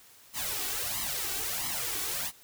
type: noise with flanger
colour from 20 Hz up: white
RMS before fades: -33 dBFS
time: 0.33-2.32 s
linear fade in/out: 50 ms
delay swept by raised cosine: 0.97 to 2.67 ms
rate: 1.5 Hz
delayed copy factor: +0.75
effects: white hiss -56 dBFS RMS until 2.43 s